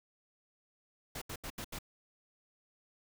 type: noise bursts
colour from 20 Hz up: pink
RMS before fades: -42 dBFS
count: 5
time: 1.15-1.788 s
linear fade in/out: 5 ms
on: 66 ms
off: 77 ms
effects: none